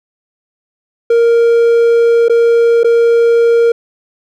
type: tone with dropouts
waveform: triangle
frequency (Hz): 466.2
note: A#4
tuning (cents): 0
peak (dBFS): -4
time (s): 1.1-3.72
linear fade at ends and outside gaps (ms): 5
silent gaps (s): 2.284-2.296 / 2.834-2.844
effects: none